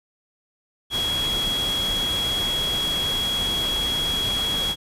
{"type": "tone in noise", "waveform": "sine", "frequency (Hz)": 3322, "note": "G#7", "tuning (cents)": 0, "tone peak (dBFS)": -22, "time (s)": [0.9, 4.76], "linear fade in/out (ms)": 50, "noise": "pink", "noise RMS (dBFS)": -30, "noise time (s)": [0.9, 4.76], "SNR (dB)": 5, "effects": ["resampled to 32000 Hz"]}